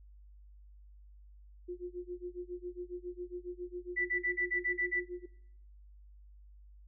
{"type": "tone with tremolo", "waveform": "sine", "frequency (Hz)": 355.8, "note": "F4", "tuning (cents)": 32, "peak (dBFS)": -36, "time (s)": [1.68, 5.26], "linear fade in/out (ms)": 10, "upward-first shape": "sine", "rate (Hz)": 7.3, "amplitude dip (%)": 95}
{"type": "tone bursts", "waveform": "sine", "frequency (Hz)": 1975.5, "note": "B6", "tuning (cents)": 0, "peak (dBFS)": -29, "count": 8, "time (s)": [3.96, 5.006], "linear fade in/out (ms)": 20, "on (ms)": 94, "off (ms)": 42}
{"effects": ["noise-tail reverb RT60 0.8 s tail -21 dB re dry", "added 50 Hz sine -53 dBFS peak until 6.87 s"]}